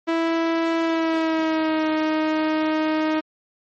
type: tone with pitch glide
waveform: sawtooth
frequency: 329.6 to 312 Hz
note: E4 to D#4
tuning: 0 to +5 cents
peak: -15 dBFS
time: 0.07-3.21 s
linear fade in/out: 20 ms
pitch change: -95 cents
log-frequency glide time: 0.81-1.9 s
effects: low-pass 3000 Hz 12 dB/octave + MP3 32 kbps